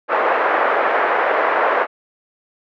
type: band-pass noise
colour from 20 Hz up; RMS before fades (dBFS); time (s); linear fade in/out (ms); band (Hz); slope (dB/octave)
pink; -17; 0.08-1.87; 50; 480 to 1800; 24
effects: none